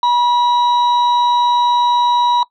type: tone pair together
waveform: sine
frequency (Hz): 968 / 3872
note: B5 / B7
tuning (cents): -35 / -35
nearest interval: 2 octaves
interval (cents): 2400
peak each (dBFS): -10 / -21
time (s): 0.03-2.43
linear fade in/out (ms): 2
effects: noise-tail reverb RT60 0.1 s tail -20 dB re dry + tanh soft clip ceiling -5 dBFS